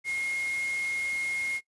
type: tone in noise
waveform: sine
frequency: 2146 Hz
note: C7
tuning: 43 cents sharp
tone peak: -28 dBFS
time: 0.04-1.61 s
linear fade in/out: 50 ms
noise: white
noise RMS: -42 dBFS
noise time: 0.04-1.61 s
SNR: +11 dB
effects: noise-tail reverb RT60 0.1 s tail -19 dB re dry + resampled to 24000 Hz